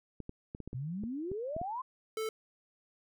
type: clicks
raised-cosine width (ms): 3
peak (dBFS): -28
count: 10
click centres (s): 0.203 / 0.294 / 0.549 / 0.603 / 0.676 / 0.731 / 1.037 / 1.316 / 1.565 / 1.615
type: exponential sweep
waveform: sine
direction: up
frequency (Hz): 119.9 to 1071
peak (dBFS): -35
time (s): 0.74-1.82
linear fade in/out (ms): 10
type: tone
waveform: square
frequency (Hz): 439.3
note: A4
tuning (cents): -3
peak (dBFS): -34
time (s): 2.17-2.29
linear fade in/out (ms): 2
effects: none